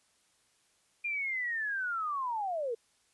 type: linear sweep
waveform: sine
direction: down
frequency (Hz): 2422 to 440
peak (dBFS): -31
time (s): 1.04-2.75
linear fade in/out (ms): 10
effects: white hiss -70 dBFS RMS until 3.13 s + resampled to 24000 Hz